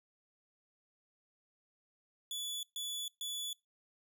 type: tone bursts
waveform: sawtooth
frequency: 3439 Hz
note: A7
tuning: 40 cents flat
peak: -35 dBFS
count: 3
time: 2.31-3.53 s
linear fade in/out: 2 ms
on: 320 ms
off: 130 ms
effects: noise-tail reverb RT60 0.2 s tail -21 dB re dry